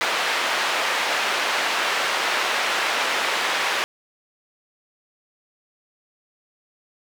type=band-pass noise; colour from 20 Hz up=white; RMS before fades=-23 dBFS; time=0.01-3.84 s; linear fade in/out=0 ms; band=520 to 2600 Hz; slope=12 dB/octave; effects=none